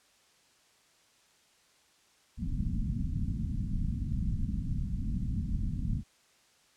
pink low-pass noise, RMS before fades -32 dBFS, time 2.37-6.04 s, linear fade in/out 50 ms, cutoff 240 Hz, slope 48 dB/octave, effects white hiss -65 dBFS RMS until 6.76 s + low-pass 8000 Hz 12 dB/octave

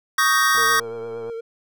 square chord, Eb dominant seventh, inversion third, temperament just, 1120.1 / 1244.5 / 1555.6 / 1866.8 Hz, Db6 / Eb6 / G6 / Bb6, +18 / 0 / -14 / +2 cents, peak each -22 dBFS, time 0.18-0.8 s, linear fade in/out 5 ms
click train, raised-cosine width 1 ms, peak -26 dBFS, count 87, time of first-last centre 0.55-1.298 s, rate 115 Hz
triangle tone with vibrato, 459.4 Hz, A#4, 25 cents flat, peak -26 dBFS, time 0.57-1.41 s, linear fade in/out 10 ms, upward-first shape triangle, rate 8.6 Hz, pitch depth 38 cents each way
effects none

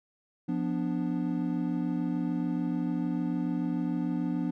triangle chord, B diminished, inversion second, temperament equal, 174.61 / 246.9 / 293.7 Hz, F3 / B3 / D4, 0 / 0 / 0 cents, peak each -30 dBFS, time 0.48-4.51 s, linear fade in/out 10 ms, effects none

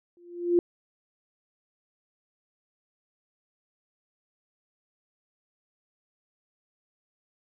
sine tone with exponential growth, 348.3 Hz, F4, 5 cents flat, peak -15 dBFS, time 0.17-0.59 s, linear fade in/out 1 ms, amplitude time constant 90 ms, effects none

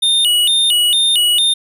square tone with vibrato, 3258 Hz, G#7, 34 cents flat, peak -11 dBFS, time 0.02-1.54 s, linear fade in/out 10 ms, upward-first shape square, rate 2.2 Hz, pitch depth 190 cents each way, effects none

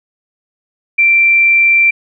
sine tone, 2353 Hz, D7, 3 cents sharp, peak -6 dBFS, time 0.98-1.91 s, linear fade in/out 10 ms, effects none

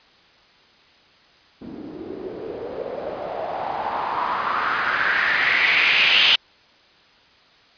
blue noise with low-pass filter sweep, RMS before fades -22 dBFS, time 1.61-6.36 s, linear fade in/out 10 ms, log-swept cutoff 270 to 3100 Hz, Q 4.2, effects white hiss -53 dBFS RMS until 7.77 s + resampled to 11025 Hz

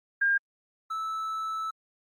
sine / triangle tone pair in turn, 1608 / 1310.8 Hz, G6 / E6, +44 / -10 cents, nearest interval major third, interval 354 cents, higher first, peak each -21 / -28 dBFS, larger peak first, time 0.21-0.38 / 0.9-1.71 s, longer second, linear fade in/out 10 ms, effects Opus 48 kbps

